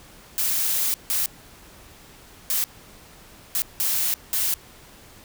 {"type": "noise bursts at uneven times", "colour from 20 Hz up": "blue", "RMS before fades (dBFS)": -23, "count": 6, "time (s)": [[0.38, 0.94], [1.1, 1.26], [2.5, 2.64], [3.55, 3.62], [3.8, 4.14], [4.33, 4.54]], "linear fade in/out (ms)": 0, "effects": ["pink hiss -48 dBFS RMS until 5.24 s"]}